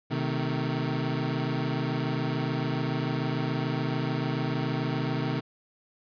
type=chord; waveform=25% pulse; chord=A diminished; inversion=first; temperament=equal with one note detuned; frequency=128.64 / 155.56 / 220 Hz; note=C3 / Eb3 / A3; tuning=-29 / 0 / 0 cents; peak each=-26 / -27 / -32 dBFS; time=0.1-5.41 s; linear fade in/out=20 ms; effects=resampled to 11025 Hz